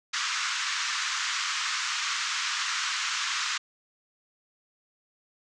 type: band-pass noise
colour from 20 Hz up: pink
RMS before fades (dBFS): -30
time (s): 0.13-3.58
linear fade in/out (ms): 10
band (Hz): 1100 to 7100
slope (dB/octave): 48
effects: none